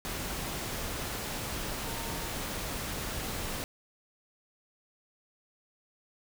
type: tone in noise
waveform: sine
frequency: 917 Hz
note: A#5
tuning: 29 cents flat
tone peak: -45 dBFS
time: 1.84-2.28 s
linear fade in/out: 0 ms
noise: pink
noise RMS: -36 dBFS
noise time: 0.05-3.64 s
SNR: -12 dB
effects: none